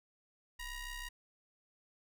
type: ring-modulated tone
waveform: sawtooth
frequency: 954 Hz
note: A#5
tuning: 40 cents sharp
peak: -35 dBFS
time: 0.59-1.09 s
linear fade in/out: 10 ms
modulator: 921 Hz
effects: none